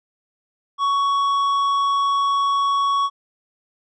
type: tone with tanh clipping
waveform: sine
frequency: 1117 Hz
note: C#6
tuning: 13 cents sharp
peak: -18 dBFS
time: 0.78-3.1 s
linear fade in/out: 50 ms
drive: 8 dB
effects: none